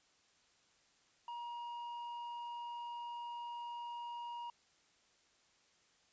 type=tone with low-pass filter; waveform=square; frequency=950 Hz; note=A#5; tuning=33 cents sharp; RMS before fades=-45 dBFS; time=1.28-4.5 s; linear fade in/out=2 ms; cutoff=1900 Hz; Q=4; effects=white hiss -71 dBFS RMS until 6.12 s + resampled to 16000 Hz